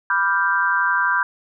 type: chord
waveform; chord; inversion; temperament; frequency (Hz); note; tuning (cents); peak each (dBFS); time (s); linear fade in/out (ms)
sine; G dominant seventh; first; equal; 987.8 / 1174.7 / 1396.9 / 1568; B5 / D6 / F6 / G6; 0 / 0 / 0 / 0; -22 / -24 / -24 / -19; 0.1-1.23; 2
effects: none

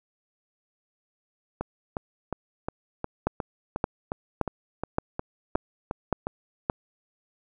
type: two click trains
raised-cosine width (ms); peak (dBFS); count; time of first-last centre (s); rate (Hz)
1; -15 / -9; 14 / 7; 1.61-6.269 / 3.27-6.699; 2.79 / 1.75
effects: none

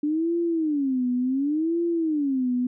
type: tone with vibrato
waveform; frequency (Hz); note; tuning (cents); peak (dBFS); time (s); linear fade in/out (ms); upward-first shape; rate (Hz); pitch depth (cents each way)
sine; 290.7; D4; -18; -21; 0.03-2.67; 5; sine; 0.69; 280
effects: none

